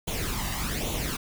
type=noise with flanger; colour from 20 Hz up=pink; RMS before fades=-30 dBFS; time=0.07-1.17 s; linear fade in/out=10 ms; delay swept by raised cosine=0.29 to 1.06 ms; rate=1.2 Hz; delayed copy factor=+0.65; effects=none